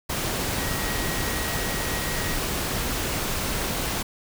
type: tone in noise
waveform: sine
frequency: 1900 Hz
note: A#6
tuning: 33 cents sharp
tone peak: -35 dBFS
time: 0.58-2.36 s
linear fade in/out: 10 ms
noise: pink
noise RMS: -27 dBFS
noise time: 0.09-4.03 s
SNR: -11 dB
effects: none